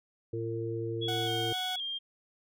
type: harmonic tone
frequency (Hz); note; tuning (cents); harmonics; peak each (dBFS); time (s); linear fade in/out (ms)
113.9; A#2; -40; 1 / 3 / 4; -36 / -36 / -36; 0.33-1.53; 5
type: tone with vibrato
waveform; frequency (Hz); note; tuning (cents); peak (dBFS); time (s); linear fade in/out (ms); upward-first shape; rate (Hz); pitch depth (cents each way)
sine; 3277; G#7; -24; -33; 1.01-1.99; 20; square; 1.9; 41
type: tone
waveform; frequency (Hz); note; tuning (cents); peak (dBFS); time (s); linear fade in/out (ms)
sawtooth; 740; F#5; 0; -31; 1.08-1.76; 5
effects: none